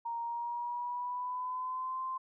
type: tone with pitch glide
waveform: sine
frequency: 933 to 1041.2 Hz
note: A#5 to C6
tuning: +1 to -9 cents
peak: -34 dBFS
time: 0.05-2.18 s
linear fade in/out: 10 ms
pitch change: +190 cents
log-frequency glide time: 0.2-2.02 s
effects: none